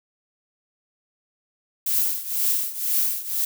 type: noise with tremolo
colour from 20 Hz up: violet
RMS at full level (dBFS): -20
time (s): 1.86-3.45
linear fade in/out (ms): 5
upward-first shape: triangle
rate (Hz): 2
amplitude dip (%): 85
effects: none